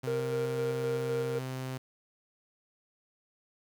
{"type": "tone", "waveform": "sawtooth", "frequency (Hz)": 130.1, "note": "C3", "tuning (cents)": -9, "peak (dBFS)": -31, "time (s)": [0.03, 1.78], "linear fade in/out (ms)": 10}
{"type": "tone with tremolo", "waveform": "triangle", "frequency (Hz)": 466.2, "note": "A#4", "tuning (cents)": 0, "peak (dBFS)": -27, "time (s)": [0.07, 1.39], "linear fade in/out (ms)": 5, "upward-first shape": "square", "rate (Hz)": 3.9, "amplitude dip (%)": 30}
{"effects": ["10-bit"]}